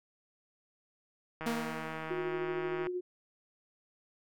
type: click train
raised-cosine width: 0.5 ms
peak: -25 dBFS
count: 233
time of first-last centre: 1.41-2.869 s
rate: 159 Hz
type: tone with exponential decay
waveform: sawtooth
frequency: 233.1 Hz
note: A#3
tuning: in tune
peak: -26 dBFS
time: 1.46-2.43 s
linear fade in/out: 5 ms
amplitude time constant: 210 ms
type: tone with tremolo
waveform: sine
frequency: 360.8 Hz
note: F#4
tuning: 44 cents flat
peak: -31 dBFS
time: 2.1-3.01 s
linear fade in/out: 10 ms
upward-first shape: triangle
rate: 13 Hz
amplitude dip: 50%
effects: none